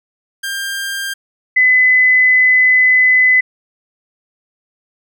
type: tone pair in turn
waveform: sawtooth / sine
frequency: 1595 / 2014 Hz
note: G6 / B6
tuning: +30 / +33 cents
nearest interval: major third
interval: 403 cents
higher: second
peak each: -16 / -7 dBFS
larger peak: second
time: 0.43-1.14 / 1.56-3.41 s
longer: second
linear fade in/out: 10 ms
effects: none